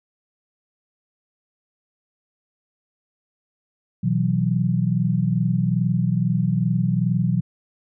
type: chord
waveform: sine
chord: B suspended fourth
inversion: none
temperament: equal with one note detuned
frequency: 123.47 / 162.64 / 185 Hz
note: B2 / E3 / F#3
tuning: 0 / -23 / 0 cents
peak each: -22 dBFS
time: 4.03-7.41 s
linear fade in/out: 10 ms
effects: none